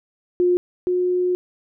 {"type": "tone pair in turn", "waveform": "sine", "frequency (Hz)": [356.6, 361], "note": ["F4", "F#4"], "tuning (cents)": [36, -43], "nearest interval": "unison", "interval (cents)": 21, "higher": "second", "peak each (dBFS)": [-14, -17], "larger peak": "first", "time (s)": [[0.4, 0.57], [0.87, 1.35]], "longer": "second", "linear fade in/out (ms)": 0, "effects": []}